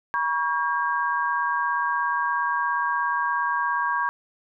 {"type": "tone cluster", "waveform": "sine", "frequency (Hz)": [961, 1118, 1612], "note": ["B5", "C#6", "G6"], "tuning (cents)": [-48, 14, 48], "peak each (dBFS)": -26, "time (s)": [0.14, 4.09], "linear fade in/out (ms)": 0, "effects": []}